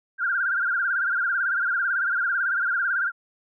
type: tone with vibrato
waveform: sine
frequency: 1487 Hz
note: F#6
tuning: 8 cents sharp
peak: -21 dBFS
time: 0.18-3.12 s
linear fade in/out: 50 ms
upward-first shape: sine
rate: 18 Hz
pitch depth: 130 cents each way
effects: none